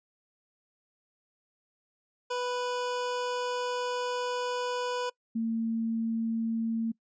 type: tone pair in turn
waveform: 25% pulse / sine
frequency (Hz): 493.9 / 226.6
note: B4 / A#3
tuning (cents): 0 / -49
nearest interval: octave + minor second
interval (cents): 1349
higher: first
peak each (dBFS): -26 / -27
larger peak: first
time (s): 2.3-5.1 / 5.35-6.92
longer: first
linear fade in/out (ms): 10
effects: noise-tail reverb RT60 0.1 s tail -23 dB re dry + resampled to 16000 Hz